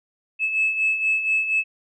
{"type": "beating tone pair", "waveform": "sine", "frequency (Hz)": [2600, 2604.2], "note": ["E7", "E7"], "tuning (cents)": [-24, -22], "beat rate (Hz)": 4.2, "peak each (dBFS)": [-26, -19], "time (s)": [0.39, 1.64], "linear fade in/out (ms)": 50, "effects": ["tanh soft clip ceiling -12 dBFS"]}